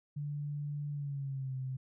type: tone with pitch glide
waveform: sine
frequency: 146 to 130.82 Hz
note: D3 to C3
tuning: -10 to 0 cents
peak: -35 dBFS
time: 0.16-1.77 s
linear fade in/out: 10 ms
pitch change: -190 cents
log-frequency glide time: 0.91-1.55 s
effects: none